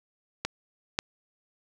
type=clicks; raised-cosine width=0.2 ms; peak=-11 / -8 dBFS; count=2; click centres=0.45 / 0.989 s; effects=none